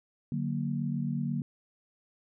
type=chord; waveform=sine; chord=D augmented; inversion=none; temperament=equal; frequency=146.83 / 185 / 233.1 Hz; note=D3 / F#3 / A#3; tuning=0 / 0 / 0 cents; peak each=-32 / -35 / -33 dBFS; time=0.32-1.42 s; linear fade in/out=2 ms; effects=none